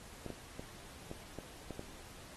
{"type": "clicks", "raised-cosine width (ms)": 2, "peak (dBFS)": -29, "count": 7, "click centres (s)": [0.263, 0.303, 0.595, 1.114, 1.387, 1.707, 1.794], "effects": ["pink hiss -54 dBFS RMS until 2.36 s", "AAC 32 kbps"]}